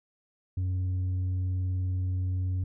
sine tone with tanh clipping, 92.1 Hz, F#2, 7 cents flat, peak -27 dBFS, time 0.57-2.64 s, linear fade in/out 5 ms, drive 3 dB, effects none

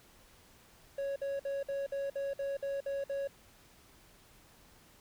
triangle tone bursts, 554.4 Hz, C#5, in tune, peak -31 dBFS, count 10, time 0.98-3.275 s, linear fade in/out 5 ms, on 180 ms, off 55 ms, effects pink hiss -61 dBFS RMS until 5 s

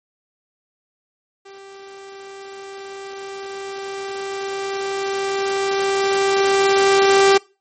sawtooth tone with level ramp, 392 Hz, G4, in tune, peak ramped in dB -35 to -6 dBFS, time 1.45-7.38 s, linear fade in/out 10 ms, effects noise-tail reverb RT60 0.3 s tail -22 dB re dry + MP3 32 kbps

